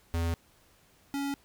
square tone pair in turn, 83.8 / 279.9 Hz, E2 / C#4, +29 / +17 cents, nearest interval octave + major sixth, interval 2088 cents, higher second, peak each -28 / -31 dBFS, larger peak first, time 0.14-0.34 / 1.14-1.34 s, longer neither, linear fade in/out 0 ms, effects pink hiss -63 dBFS RMS until 1.44 s

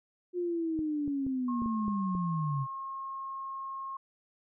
sine linear sweep, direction down, 359.8 to 130.81 Hz, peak -29 dBFS, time 0.33-2.67 s, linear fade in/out 50 ms
clicks, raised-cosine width 3 ms, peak -28 dBFS, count 7, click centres 0.791 / 1.078 / 1.266 / 1.62 / 1.66 / 1.881 / 2.151 s
sine tone, 1078 Hz, C#6, 49 cents flat, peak -36 dBFS, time 1.48-3.97 s, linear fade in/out 5 ms
effects none

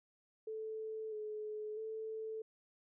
sine tone with pitch steps, 438.2 / 426.6 / 440 Hz, A4 / G#4 / A4, -7 / +46 / 0 cents, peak -40 dBFS, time 0.47-2.42 s, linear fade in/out 5 ms, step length 650 ms, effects none

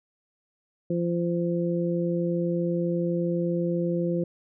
harmonic tone, 172.2 Hz, F3, 24 cents flat, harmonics 1 / 2 / 3, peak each -26 / -28 / -30 dBFS, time 0.9-4.24 s, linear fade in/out 5 ms, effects none

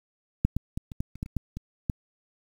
clicks, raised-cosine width 5 ms, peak -8 / -14 / -18 / -26 / -16 / -30 / -18 / -30 / -15 / -22 / -13 dBFS, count 11, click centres 0.45 / 0.566 / 0.775 / 0.918 / 1.005 / 1.156 / 1.229 / 1.261 / 1.367 / 1.57 / 1.898 s, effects 8-bit

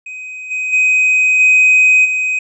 triangle tone with level steps, 2514 Hz, D#7, 17 cents sharp, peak -24 / -15 / -7 / -4 / -12 dBFS, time 0.06-2.39 s, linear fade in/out 5 ms, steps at 0.5 / 0.72 / 1.39 / 2.04 s, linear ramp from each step 20 ms, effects tanh soft clip ceiling 0 dBFS + resampled to 24000 Hz

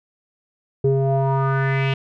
square tone with low-pass filter sweep, 135.4 Hz, C#3, 40 cents flat, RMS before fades -19 dBFS, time 0.84-1.94 s, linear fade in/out 5 ms, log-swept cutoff 400 to 2900 Hz, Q 4.2, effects none

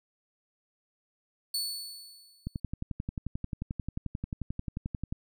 sawtooth tone with exponential decay, 4445 Hz, C#8, 4 cents sharp, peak -25 dBFS, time 1.54-2.6 s, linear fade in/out 5 ms, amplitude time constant 230 ms
click train, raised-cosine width 5 ms, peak -21 dBFS, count 31, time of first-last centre 2.47-5.125 s, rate 11.3 Hz
effects none

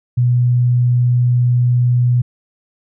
sine tone, 122.8 Hz, B2, 9 cents flat, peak -10 dBFS, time 0.17-2.22 s, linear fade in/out 10 ms, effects none

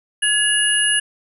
sine tone cluster, 1690 / 2862 / 10060 Hz, G#6 / F7 / D#9, +30 / +42 / +18 cents, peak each -19 dBFS, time 0.22-1 s, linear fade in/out 10 ms, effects none

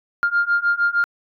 sine beating tone pair, 1400 / 1406.5 Hz, F6 / F6, +4 / +12 cents, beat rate 6.5 Hz, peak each -19 / -18 dBFS, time 0.23-1.04 s, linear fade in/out 0 ms, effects tanh soft clip ceiling -10 dBFS

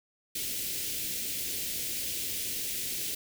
white band-stop noise, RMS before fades -34 dBFS, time 0.35-3.15 s, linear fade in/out 5 ms, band 480 to 2200 Hz, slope 24 dB/octave, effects none

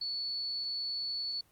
sine tone, 4435 Hz, C#8, in tune, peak -33 dBFS, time 0.01-1.41 s, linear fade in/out 5 ms, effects pink hiss -66 dBFS RMS until 1.51 s + Opus 32 kbps

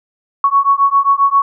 sine beating tone pair, 1108.7 / 1116.2 Hz, C#6 / C#6, 0 / +12 cents, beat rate 7.5 Hz, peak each -12 dBFS, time 0.44-1.42 s, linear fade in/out 2 ms, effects none

